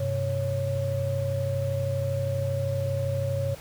sine tone cluster, 97.8 / 130.4 / 552 Hz, G2 / C3 / C#5, -4 / -5 / -7 cents, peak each -29 dBFS, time 0-3.55 s, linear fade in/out 5 ms, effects pink hiss -46 dBFS RMS until 3.6 s

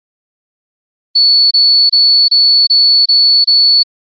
sine tone bursts, 4435 Hz, C#8, in tune, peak -5 dBFS, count 7, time 1.15-3.832 s, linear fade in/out 10 ms, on 360 ms, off 27 ms, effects Opus 32 kbps

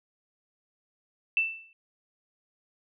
sine tone with exponential decay, 2662 Hz, E7, 16 cents sharp, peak -19 dBFS, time 1.37-1.73 s, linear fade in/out 1 ms, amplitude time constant 77 ms, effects none

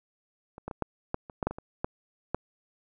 clicks, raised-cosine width 1 ms, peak -29 / -21 / -23 / -14 / -14 / -28 / -15 / -12 / -22 / -25 / -14 / -13 dBFS, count 12, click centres 0.581 / 0.68 / 0.712 / 0.823 / 1.144 / 1.298 / 1.428 / 1.47 / 1.51 / 1.585 / 1.845 / 2.346 s, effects none

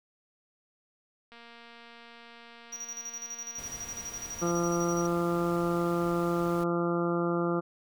click train, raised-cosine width 0.3 ms, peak -35 dBFS, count 747, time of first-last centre 1.32-4.508 s, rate 234 Hz
triangle tone with tremolo, 5770 Hz, F#8, 44 cents flat, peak -34 dBFS, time 2.72-5.07 s, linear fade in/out 10 ms, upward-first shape square, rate 12 Hz, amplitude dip 65%
pink noise, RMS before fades -47 dBFS, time 3.58-6.64 s, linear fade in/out 5 ms
harmonic tone, 171.9 Hz, F3, 27 cents flat, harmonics 1 / 2 / 3 / 4 / 5 / 6 / 7 / 8, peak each -31 / -29 / -34 / -39 / -42 / -45 / -36 / -40 dBFS, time 4.41-7.61 s, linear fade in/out 20 ms
effects none

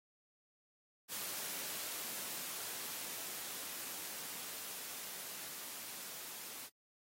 white noise with level ramp, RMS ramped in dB -42 to -48 dBFS, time 1.08-6.7 s, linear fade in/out 50 ms, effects high-pass 150 Hz 12 dB/octave + AAC 48 kbps

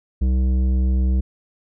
sine tone with tanh clipping, 64 Hz, C2, 38 cents flat, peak -17 dBFS, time 0.21-1.21 s, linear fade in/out 10 ms, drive 11 dB, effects none

